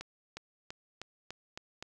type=accelerating click train; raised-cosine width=0.2 ms; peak=-24 dBFS; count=7; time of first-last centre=0.01-1.825 s; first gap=360 ms; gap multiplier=0.93; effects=none